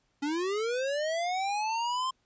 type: linear sweep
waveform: square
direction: up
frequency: 277.2 to 1055 Hz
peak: -29 dBFS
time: 0.22-2.11 s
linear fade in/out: 10 ms
effects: pink hiss -73 dBFS RMS until 2.25 s + resampled to 16000 Hz